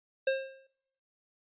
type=tone with exponential decay; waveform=square; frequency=534 Hz; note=C5; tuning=35 cents sharp; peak=-24 dBFS; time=0.27-0.67 s; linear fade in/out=5 ms; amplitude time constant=86 ms; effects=noise-tail reverb RT60 0.7 s tail -20 dB re dry + resampled to 8000 Hz